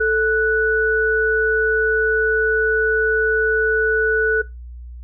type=tone pair together; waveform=sine; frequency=440 / 1480 Hz; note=A4 / F#6; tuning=0 / 0 cents; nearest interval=octave + major sixth; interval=2100 cents; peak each=-17 dBFS; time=0-4.42 s; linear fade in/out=10 ms; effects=noise-tail reverb RT60 0.2 s tail -18 dB re dry + added 60 Hz sine -32 dBFS peak until 5.03 s